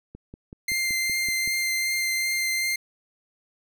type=click train; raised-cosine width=3 ms; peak=-27 dBFS; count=8; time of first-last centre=0.15-1.476 s; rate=5.28 Hz
type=tone with vibrato; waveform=sawtooth; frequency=2093 Hz; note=C7; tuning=in tune; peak=-20 dBFS; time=0.68-2.76 s; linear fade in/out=5 ms; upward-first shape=triangle; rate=2.6 Hz; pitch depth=11 cents each way
effects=none